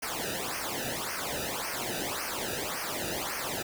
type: noise with flanger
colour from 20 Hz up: pink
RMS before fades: -34 dBFS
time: 0.02-3.63 s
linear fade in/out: 10 ms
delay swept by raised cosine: 0.26 to 0.94 ms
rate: 1.8 Hz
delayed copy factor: -0.9
effects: none